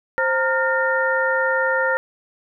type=tone cluster; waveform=sine; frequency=525 / 919 / 1407 / 1825 Hz; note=C5 / A#5 / F6 / A#6; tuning=+6 / -25 / +12 / -37 cents; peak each=-21 / -25 / -22 / -23 dBFS; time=0.18-1.97 s; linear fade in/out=0 ms; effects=none